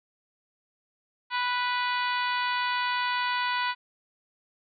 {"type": "harmonic tone with a mistuned harmonic", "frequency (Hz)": 492.8, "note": "B4", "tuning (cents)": -4, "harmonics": [2, 3, 4, 5, 6, 7, 8, 9], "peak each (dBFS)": [-28, -32, -34, -36, -38, -39, -40, -41], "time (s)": [1.3, 3.75], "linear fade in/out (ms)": 50, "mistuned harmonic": 9, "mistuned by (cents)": 18, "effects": []}